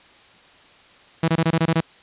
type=tone bursts; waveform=sawtooth; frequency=163.5 Hz; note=E3; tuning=14 cents flat; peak=-12 dBFS; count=8; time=1.23-1.807 s; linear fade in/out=5 ms; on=52 ms; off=23 ms; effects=white hiss -50 dBFS RMS until 2.02 s + resampled to 8000 Hz